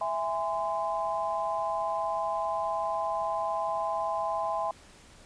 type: chord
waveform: sine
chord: E augmented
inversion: none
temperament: just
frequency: 659.3 / 824.1 / 1030.1 Hz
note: E5 / G#5 / B#5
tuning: 0 / -14 / -27 cents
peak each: -32 dBFS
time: 0.01-4.71 s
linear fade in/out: 2 ms
effects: pink hiss -54 dBFS RMS until 5.25 s + resampled to 22050 Hz